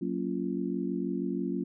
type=chord; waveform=sine; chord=Gb major seventh; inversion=none; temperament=just; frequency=185 / 231.2 / 277.5 / 346.9 Hz; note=Gb3 / Bb3 / Db4 / F4; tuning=0 / -14 / +2 / -12 cents; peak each=-34 / -35 / -34 / -35 dBFS; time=0.01-1.64 s; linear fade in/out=10 ms; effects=none